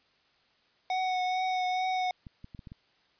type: tone with vibrato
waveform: square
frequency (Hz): 740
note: F#5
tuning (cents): 0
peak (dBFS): -28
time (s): 0.9-2.11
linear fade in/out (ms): 2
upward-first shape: triangle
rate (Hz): 2.3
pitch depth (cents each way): 21
type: clicks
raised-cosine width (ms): 5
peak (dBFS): -32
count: 6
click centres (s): 2.268 / 2.444 / 2.548 / 2.592 / 2.672 / 2.719
effects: white hiss -67 dBFS RMS until 3.19 s + resampled to 11025 Hz